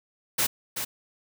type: noise with echo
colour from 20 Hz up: white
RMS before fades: -24 dBFS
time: 0.38-0.47 s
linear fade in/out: 10 ms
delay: 380 ms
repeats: 1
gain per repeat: -7 dB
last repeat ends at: 0.85 s
effects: none